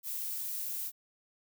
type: noise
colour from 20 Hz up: violet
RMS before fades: -37 dBFS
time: 0.03-0.92 s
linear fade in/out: 50 ms
effects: none